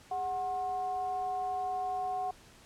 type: tone with frequency modulation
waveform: sine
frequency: 740 Hz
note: F#5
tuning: in tune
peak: -31 dBFS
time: 0.11-2.31 s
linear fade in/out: 5 ms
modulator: 332 Hz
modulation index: 0.41
effects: pink hiss -57 dBFS RMS until 2.65 s + low-pass 10000 Hz 12 dB/octave